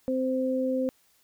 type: tone pair together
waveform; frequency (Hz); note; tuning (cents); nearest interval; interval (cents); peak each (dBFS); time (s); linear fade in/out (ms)
sine; 259.7 / 519; C4 / C5; -13 / -14; octave; 1199; -27; 0.08-0.89; 0
effects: white hiss -65 dBFS RMS until 1.23 s